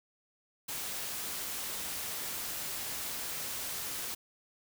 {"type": "noise", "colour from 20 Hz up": "white", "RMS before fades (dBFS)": -38, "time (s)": [0.68, 4.15], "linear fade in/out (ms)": 10, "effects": []}